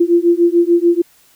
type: beating tone pair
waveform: sine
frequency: 340.6 / 347.4 Hz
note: F4 / F4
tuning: -43 / -9 cents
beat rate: 6.8 Hz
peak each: -12 dBFS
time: 0-1.02 s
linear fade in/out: 10 ms
effects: white hiss -51 dBFS RMS until 1.35 s